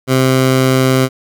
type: tone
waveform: 15% pulse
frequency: 130.81 Hz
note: C3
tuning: in tune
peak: -3 dBFS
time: 0.07-1.09 s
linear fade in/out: 50 ms
effects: none